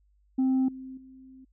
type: tone with level steps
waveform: sine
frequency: 261.6 Hz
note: C4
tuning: in tune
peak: -19 / -38 / -47 dBFS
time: 0.38-1.45 s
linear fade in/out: 10 ms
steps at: 0.68 / 0.97 s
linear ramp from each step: 5 ms
effects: tanh soft clip ceiling -20 dBFS + added 50 Hz sine -62 dBFS peak until 1.52 s